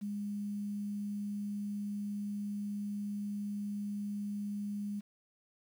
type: tone with quantisation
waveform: sine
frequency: 204.7 Hz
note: G#3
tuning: 25 cents flat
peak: -35 dBFS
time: 0.01-5.01 s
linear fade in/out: 20 ms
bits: 10
effects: none